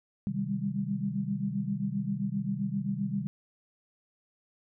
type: chord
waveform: sine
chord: Ab major seventh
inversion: first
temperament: equal with one note detuned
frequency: 130.81 / 155.56 / 196 / 203.6 Hz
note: C3 / Eb3 / G3 / Ab3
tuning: 0 / 0 / 0 / -34 cents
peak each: -37 / -37 / -32 / -34 dBFS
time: 0.27-3.27 s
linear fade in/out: 0 ms
effects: none